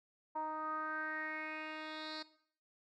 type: tone with low-pass filter sweep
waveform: 10% pulse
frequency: 311.1 Hz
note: D#4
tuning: in tune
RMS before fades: -42 dBFS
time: 0.35-2.23 s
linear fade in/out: 10 ms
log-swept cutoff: 920 to 4400 Hz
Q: 5.7
effects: noise-tail reverb RT60 0.6 s tail -17 dB re dry